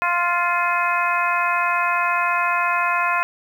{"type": "harmonic tone with a mistuned harmonic", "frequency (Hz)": 349.2, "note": "F4", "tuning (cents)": 0, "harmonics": [2, 3, 4, 5, 6, 7], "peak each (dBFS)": [-26, -21, -24, -27, -30, -25], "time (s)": [0.02, 3.23], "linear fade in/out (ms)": 0, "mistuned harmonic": 7, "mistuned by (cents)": 59, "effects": ["8-bit"]}